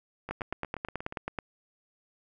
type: two click trains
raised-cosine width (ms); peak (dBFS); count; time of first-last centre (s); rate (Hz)
0.5; -17 / -23; 11 / 8; 0.31-1.388 / 0.29-1.124; 9.28 / 8.39
effects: none